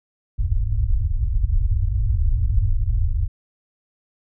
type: low-pass noise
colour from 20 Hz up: pink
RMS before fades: -19 dBFS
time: 0.38-3.28 s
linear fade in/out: 20 ms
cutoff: 110 Hz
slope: 96 dB/octave
effects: none